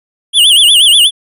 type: tone with vibrato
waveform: square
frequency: 3138 Hz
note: G7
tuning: 1 cent sharp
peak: -4 dBFS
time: 0.33-1.11 s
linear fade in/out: 50 ms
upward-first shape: sine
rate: 8.3 Hz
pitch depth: 190 cents each way
effects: resampled to 32000 Hz